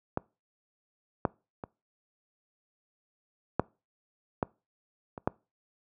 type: clicks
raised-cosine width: 1 ms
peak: -14 / -10 / -23 / -9 / -12 / -25 / -11 dBFS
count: 7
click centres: 0.174 / 1.252 / 1.638 / 3.596 / 4.428 / 5.178 / 5.275 s
effects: noise-tail reverb RT60 0.3 s tail -24 dB re dry + high-pass 80 Hz 12 dB/octave